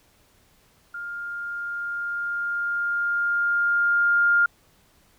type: tone with level ramp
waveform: sine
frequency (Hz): 1406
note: F6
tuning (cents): +11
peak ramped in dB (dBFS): -31 to -15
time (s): 0.94-4.46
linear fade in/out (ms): 5
effects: pink hiss -60 dBFS RMS until 5.18 s